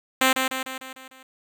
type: tone with echo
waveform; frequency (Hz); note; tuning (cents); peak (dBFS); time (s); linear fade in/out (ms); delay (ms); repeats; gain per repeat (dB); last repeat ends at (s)
5% pulse; 261.6; C4; 0; -5; 0.21-0.33; 5; 150; 6; -5; 1.23
effects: none